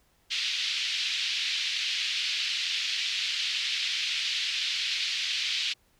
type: band-pass noise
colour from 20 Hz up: pink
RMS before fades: -30 dBFS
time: 0.3-5.74 s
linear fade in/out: 20 ms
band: 2600 to 4500 Hz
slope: 24 dB/octave
effects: pink hiss -67 dBFS RMS until 5.99 s